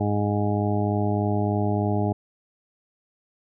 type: harmonic tone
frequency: 103.3 Hz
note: G#2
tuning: 9 cents flat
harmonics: 1 / 2 / 3 / 4 / 6 / 7 / 8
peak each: -24 / -27 / -29 / -30 / -32 / -32 / -33 dBFS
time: 0-2.13 s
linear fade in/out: 10 ms
effects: none